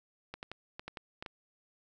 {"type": "clicks", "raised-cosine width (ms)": 0.3, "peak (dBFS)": -25, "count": 8, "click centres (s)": [0.34, 0.429, 0.516, 0.795, 0.88, 0.972, 1.225, 1.262], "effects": []}